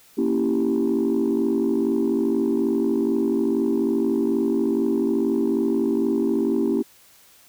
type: chord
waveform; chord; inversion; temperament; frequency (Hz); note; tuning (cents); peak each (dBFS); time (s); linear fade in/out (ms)
sine; A# diminished seventh; none; equal; 233.1 / 277.2 / 329.6 / 392; A#3 / C#4 / E4 / G4; 0 / 0 / 0 / 0; -23; 0.17-6.83; 20
effects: tanh soft clip ceiling -13 dBFS + white hiss -53 dBFS RMS until 7.48 s